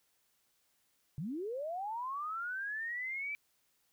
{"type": "linear sweep", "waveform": "sine", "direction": "up", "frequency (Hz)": [130.81, 2340], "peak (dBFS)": -36, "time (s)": [1.18, 3.35], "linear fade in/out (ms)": 0, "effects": ["white hiss -75 dBFS RMS until 3.92 s"]}